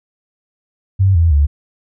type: tone with pitch steps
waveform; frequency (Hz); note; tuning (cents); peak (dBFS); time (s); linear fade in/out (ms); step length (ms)
sine; 96.3 / 83.35 / 72.14; G2 / E2 / D2; -30 / +20 / -30; -8; 0.99-1.47; 20; 160
effects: none